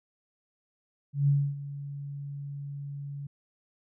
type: tone with ADSR envelope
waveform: sine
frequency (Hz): 141.7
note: C#3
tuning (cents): +38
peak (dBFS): -19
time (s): 1.13-3.27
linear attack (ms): 150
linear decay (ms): 270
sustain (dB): -16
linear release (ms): 6
effects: none